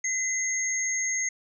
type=tone pair together; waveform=sine; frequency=2039 / 6473 Hz; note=C7 / G#8; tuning=-45 / -45 cents; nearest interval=octave + minor sixth; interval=2000 cents; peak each=-29 / -27 dBFS; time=0.04-1.29 s; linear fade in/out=5 ms; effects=none